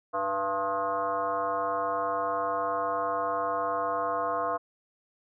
sine tone with frequency modulation, 874 Hz, A5, 12 cents flat, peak -26 dBFS, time 0.13-4.58 s, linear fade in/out 20 ms, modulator 191 Hz, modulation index 2.1, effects none

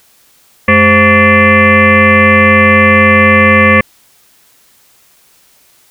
sine tone with frequency modulation, 1138 Hz, C#6, 45 cents sharp, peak -3 dBFS, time 0.68-3.81 s, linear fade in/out 5 ms, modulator 308 Hz, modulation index 3.9, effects white hiss -48 dBFS RMS until 5.9 s

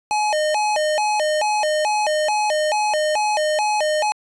square tone with vibrato, 719 Hz, F#5, 50 cents flat, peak -18 dBFS, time 0.11-4.12 s, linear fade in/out 0 ms, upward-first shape square, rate 2.3 Hz, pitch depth 280 cents each way, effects resampled to 22050 Hz

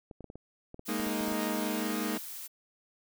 clicks, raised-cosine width 2 ms, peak -31 dBFS, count 12, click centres 0.112 / 0.207 / 0.243 / 0.301 / 0.356 / 0.744 / 0.794 / 0.999 / 1.068 / 1.209 / 1.282 / 1.321 s
blue noise, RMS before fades -42 dBFS, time 0.85-2.48 s, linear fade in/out 20 ms
sawtooth chord, Ab suspended second, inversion none, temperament equal, 207.7 / 233.1 / 311.1 Hz, Ab3 / Bb3 / Eb4, 0 / 0 / 0 cents, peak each -31 dBFS, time 0.88-2.18 s, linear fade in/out 10 ms
effects none

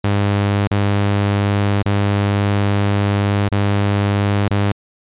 sawtooth tone with dropouts, 101.1 Hz, G#2, 46 cents flat, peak -10 dBFS, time 0.04-4.72 s, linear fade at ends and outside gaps 5 ms, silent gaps 0.674-0.71 / 1.826-1.857 / 3.488-3.517 / 4.482-4.507 s, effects resampled to 8000 Hz

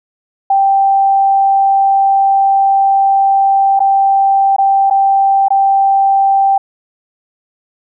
sine tone with dropouts, 784 Hz, G5, in tune, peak -7 dBFS, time 0.5-6.58 s, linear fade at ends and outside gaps 5 ms, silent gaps 3.793-3.802 / 4.564-4.583 / 4.9-4.908 / 5.484-5.504 s, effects none

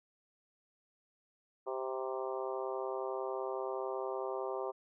harmonic tone with a mistuned harmonic, 130.81 Hz, C3, in tune, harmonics 3 / 4 / 5 / 6 / 7 / 8 / 9, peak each -39 / -41 / -43 / -45 / -46 / -47 / -48 dBFS, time 1.66-4.72 s, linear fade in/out 20 ms, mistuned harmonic 7, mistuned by +28 cents, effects none

